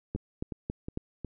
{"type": "two click trains", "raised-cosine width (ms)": 3, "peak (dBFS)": [-23, -19], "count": [4, 4], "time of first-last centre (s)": [[0.16, 1.247], [0.15, 0.974]], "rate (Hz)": [2.76, 3.64], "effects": []}